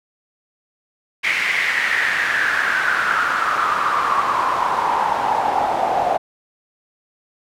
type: noise with band-pass filter sweep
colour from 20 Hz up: pink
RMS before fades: -19 dBFS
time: 1.23-6.18 s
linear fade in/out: 20 ms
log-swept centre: 2200 to 710 Hz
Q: 6.1
effects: none